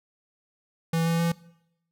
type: tone with pitch steps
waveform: square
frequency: 164.81 / 166.63 / 168.47 Hz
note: E3 / E3 / E3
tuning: 0 / +19 / +38 cents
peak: -23 dBFS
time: 0.93-1.32 s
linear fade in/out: 5 ms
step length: 130 ms
effects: noise-tail reverb RT60 0.8 s tail -21 dB re dry